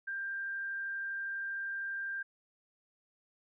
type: tone with frequency modulation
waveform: sine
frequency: 1588 Hz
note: G6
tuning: 22 cents sharp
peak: -35 dBFS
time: 0.07-2.23 s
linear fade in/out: 10 ms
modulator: 32.5 Hz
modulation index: 0.36
effects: none